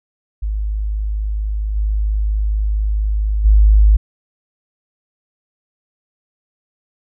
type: tone with level steps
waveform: sine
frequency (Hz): 52.2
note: G#1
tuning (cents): +10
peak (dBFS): -17 / -14 / -6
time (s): 0.42-3.97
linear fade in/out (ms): 10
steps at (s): 1.75 / 3.44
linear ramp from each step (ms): 20
effects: none